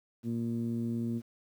15% pulse tone with low-pass filter, 116.54 Hz, A#2, in tune, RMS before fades -33 dBFS, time 0.23-1.22 s, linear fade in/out 50 ms, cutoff 250 Hz, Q 2.4, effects 10-bit

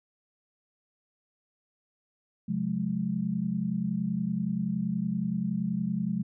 sine tone cluster, 133.7 / 180.5 / 211.1 Hz, C3 / F#3 / G#3, +38 / -43 / +29 cents, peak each -36 / -30 / -30 dBFS, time 2.48-6.23 s, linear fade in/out 10 ms, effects none

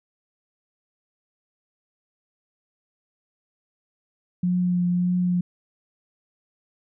sine tone with vibrato, 178.3 Hz, F3, 36 cents sharp, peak -19 dBFS, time 4.43-5.41 s, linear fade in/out 5 ms, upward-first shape triangle, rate 1.7 Hz, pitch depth 19 cents each way, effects none

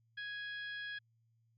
harmonic tone, 830.6 Hz, G#5, in tune, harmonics 2 / 3 / 4 / 5 / 6, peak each -41 / -56 / -48 / -60 / -61 dBFS, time 0.17-0.99 s, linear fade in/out 10 ms, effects added 114 Hz sine -70 dBFS peak until 1.57 s + MP3 48 kbps

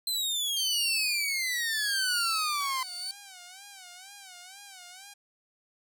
sawtooth exponential sweep, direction down, 4125 to 1022 Hz, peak -25 dBFS, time 0.07-2.83 s, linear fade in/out 2 ms
35% pulse tone with tremolo, 4516 Hz, C#8, 31 cents sharp, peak -27 dBFS, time 0.57-3.11 s, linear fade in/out 0 ms, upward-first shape sine, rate 0.79 Hz, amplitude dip 75%
5% pulse tone with vibrato, 759 Hz, F#5, 44 cents sharp, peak -34 dBFS, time 2.6-5.14 s, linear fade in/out 10 ms, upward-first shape sine, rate 2.1 Hz, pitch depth 120 cents each way
effects none

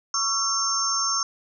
sine tone cluster, 1109 / 1344 / 5410 / 6330 Hz, C#6 / E6 / E8 / G8, 0 / +33 / +44 / +16 cents, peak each -28 / -30 / -26 / -26 dBFS, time 0.14-1.23 s, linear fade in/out 2 ms, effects none

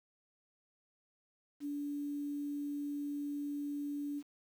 sine tone with quantisation, 288.7 Hz, D4, 30 cents flat, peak -36 dBFS, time 1.6-4.23 s, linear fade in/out 50 ms, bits 10, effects none

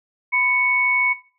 sine tone pair together, 1005 / 2217 Hz, B5 / C#7, +30 / 0 cents, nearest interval octave + major second, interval 1370 cents, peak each -25 / -16 dBFS, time 0.32-1.14 s, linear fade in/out 20 ms, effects noise-tail reverb RT60 0.4 s tail -17 dB re dry

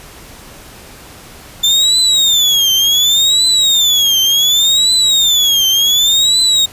35% pulse tone with vibrato, 3542 Hz, A7, 11 cents sharp, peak -7 dBFS, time 1.63-6.66 s, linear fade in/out 10 ms, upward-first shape triangle, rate 0.68 Hz, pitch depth 230 cents each way, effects pink hiss -36 dBFS RMS until 6.72 s + resampled to 32000 Hz

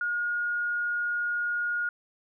sine tone, 1433 Hz, F6, 44 cents sharp, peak -26 dBFS, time 0.01-1.89 s, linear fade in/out 2 ms, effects none

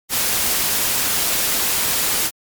white noise, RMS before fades -19 dBFS, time 0.09-2.31 s, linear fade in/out 50 ms, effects MP3 96 kbps

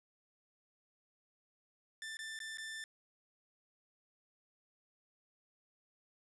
sawtooth tone with dropouts, 1775 Hz, A6, 15 cents sharp, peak -39 dBFS, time 2.02-2.84 s, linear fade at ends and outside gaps 1 ms, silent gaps 2.17-2.19 / 2.39-2.402 / 2.573-2.583 s, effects resampled to 24000 Hz + 12-bit

